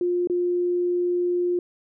sine tone with dropouts, 353.8 Hz, F4, 23 cents sharp, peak -20 dBFS, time 0.01-1.59 s, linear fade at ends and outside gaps 2 ms, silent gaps 0.273-0.298 s, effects none

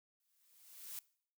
blue noise with exponential growth, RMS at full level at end -44 dBFS, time 0.2-0.99 s, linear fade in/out 1 ms, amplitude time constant 170 ms, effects noise-tail reverb RT60 0.6 s tail -22 dB re dry

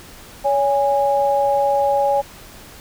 sine tone pair together, 563.2 / 823 Hz, C#5 / G#5, +27 / -16 cents, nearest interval perfect fifth, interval 657 cents, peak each -17 dBFS, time 0.44-2.22 s, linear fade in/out 20 ms, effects pink hiss -41 dBFS RMS until 2.8 s

